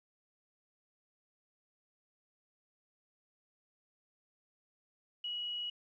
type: tone with quantisation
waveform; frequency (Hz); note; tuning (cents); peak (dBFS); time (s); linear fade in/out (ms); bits
sine; 2914; F#7; -27; -36; 5.24-5.7; 5; 11
effects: resampled to 16000 Hz